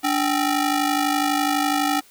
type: ring-modulated tone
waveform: sawtooth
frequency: 530 Hz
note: C5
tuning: 22 cents sharp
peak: -12 dBFS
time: 0.03-2.01 s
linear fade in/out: 20 ms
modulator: 239 Hz
effects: white hiss -52 dBFS RMS until 2.1 s